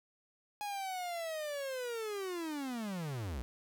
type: linear sweep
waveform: 45% pulse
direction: down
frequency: 835 to 53.8 Hz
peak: -37 dBFS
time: 0.61-3.42 s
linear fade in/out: 0 ms
effects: none